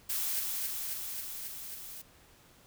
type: noise with echo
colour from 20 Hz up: blue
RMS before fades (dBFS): -33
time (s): 0.09-0.4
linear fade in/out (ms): 10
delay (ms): 270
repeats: 6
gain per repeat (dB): -2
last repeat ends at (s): 2.02
effects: pink hiss -60 dBFS RMS until 2.66 s